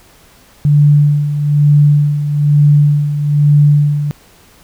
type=tone with tremolo; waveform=sine; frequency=146.6 Hz; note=D3; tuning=3 cents flat; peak=-4 dBFS; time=0.65-4.11 s; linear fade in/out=0 ms; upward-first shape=sine; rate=1.1 Hz; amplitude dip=65%; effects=pink hiss -45 dBFS RMS until 4.63 s